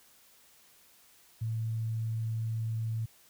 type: tone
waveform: sine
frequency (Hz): 112.5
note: A2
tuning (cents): +39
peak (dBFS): -30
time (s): 1.41-3.06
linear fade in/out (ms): 10
effects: white hiss -61 dBFS RMS until 3.29 s